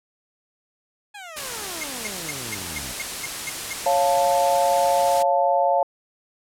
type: exponential sweep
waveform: 15% pulse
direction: down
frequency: 849 to 58.27 Hz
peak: -30 dBFS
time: 1.14-2.93 s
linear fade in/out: 10 ms
type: noise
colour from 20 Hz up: white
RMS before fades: -30 dBFS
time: 1.36-5.23 s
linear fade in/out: 10 ms
type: tone bursts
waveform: square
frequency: 2134 Hz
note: C7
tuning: 34 cents sharp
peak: -28 dBFS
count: 9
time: 1.81-3.733 s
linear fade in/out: 5 ms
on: 27 ms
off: 210 ms
type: chord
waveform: sine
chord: Db augmented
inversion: none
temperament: equal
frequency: 554.4 / 698.5 / 880 Hz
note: Db5 / F5 / A5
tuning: 0 / 0 / 0 cents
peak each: -21 / -20 / -22 dBFS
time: 3.86-5.83 s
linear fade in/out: 2 ms
effects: low-pass 11000 Hz 12 dB/octave